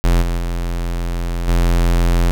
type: tone with level steps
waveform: square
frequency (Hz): 43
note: F1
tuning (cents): -26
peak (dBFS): -11 / -17 / -19 / -12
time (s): 0.04-2.31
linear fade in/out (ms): 0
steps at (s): 0.21 / 0.37 / 1.47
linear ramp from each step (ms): 20
effects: none